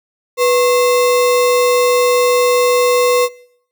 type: tone with sample-and-hold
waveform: sine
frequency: 492.5 Hz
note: B4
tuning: 5 cents flat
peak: -9 dBFS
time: 0.37-3.29 s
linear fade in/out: 50 ms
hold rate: 1575 Hz
effects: noise-tail reverb RT60 0.7 s tail -22 dB re dry